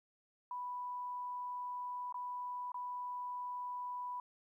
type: tone with dropouts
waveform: sine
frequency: 987.8 Hz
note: B5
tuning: in tune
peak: -39 dBFS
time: 0.51-4.2 s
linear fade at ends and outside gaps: 2 ms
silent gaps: 2.125-2.143 / 2.719-2.743 s
effects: 13-bit